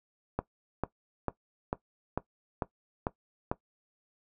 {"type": "click train", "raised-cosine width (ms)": 1, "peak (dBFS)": -15, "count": 8, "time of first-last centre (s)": [0.39, 3.515], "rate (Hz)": 2.24, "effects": ["noise-tail reverb RT60 0.1 s tail -17 dB re dry"]}